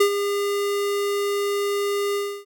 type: tone with ADSR envelope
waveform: square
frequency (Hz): 404.5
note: G#4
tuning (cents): -46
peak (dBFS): -13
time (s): 0-2.45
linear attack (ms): 8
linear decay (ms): 84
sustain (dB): -9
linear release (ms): 300
effects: none